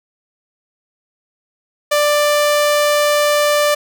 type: tone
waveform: sawtooth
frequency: 590 Hz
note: D5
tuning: 8 cents sharp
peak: -8 dBFS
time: 1.91-3.75 s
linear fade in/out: 10 ms
effects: none